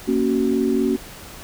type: chord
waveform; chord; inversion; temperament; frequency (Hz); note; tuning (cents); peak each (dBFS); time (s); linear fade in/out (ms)
sine; F# major; first; equal with one note detuned; 233.1 / 277.2 / 373.6; A#3 / C#4 / F#4; 0 / 0 / +17; -21; 0.07-0.97; 20
effects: pink hiss -39 dBFS RMS until 1.43 s